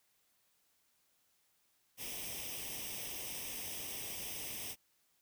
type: noise with comb filter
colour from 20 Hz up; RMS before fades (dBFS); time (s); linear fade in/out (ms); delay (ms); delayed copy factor
white; -43; 1.97-4.76; 50; 0.35; +0.75
effects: white hiss -75 dBFS RMS until 5.21 s